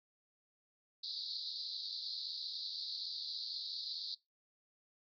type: band-pass noise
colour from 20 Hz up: white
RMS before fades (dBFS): -43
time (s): 1.03-4.15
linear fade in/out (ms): 10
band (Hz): 3800 to 4800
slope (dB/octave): 96
effects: noise-tail reverb RT60 0.2 s tail -22 dB re dry